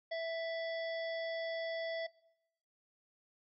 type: harmonic tone with a mistuned harmonic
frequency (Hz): 659.3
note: E5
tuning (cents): 0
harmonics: 1 / 3 / 5 / 7 / 8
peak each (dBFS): -36 / -44 / -50 / -53 / -56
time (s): 0.11-2.07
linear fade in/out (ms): 10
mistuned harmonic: 5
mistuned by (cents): +43
effects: noise-tail reverb RT60 0.8 s tail -22 dB re dry